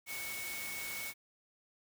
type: tone in noise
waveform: sine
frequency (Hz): 2217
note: C#7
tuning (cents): 0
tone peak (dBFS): -42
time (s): 0.06-1.14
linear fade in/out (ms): 50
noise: white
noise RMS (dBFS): -43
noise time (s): 0.06-1.14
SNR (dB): -2
effects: none